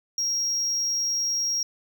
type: tone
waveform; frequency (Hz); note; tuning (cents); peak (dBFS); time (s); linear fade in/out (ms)
triangle; 5610; F8; +7; -22; 0.18-1.63; 2
effects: none